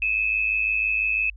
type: tone pair together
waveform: sine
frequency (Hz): 2500 / 2606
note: D#7 / E7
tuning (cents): +8 / -20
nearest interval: minor second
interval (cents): 72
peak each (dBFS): -25 / -22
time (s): 0.02-1.3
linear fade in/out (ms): 2
effects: added 50 Hz sine -40 dBFS peak until 1.36 s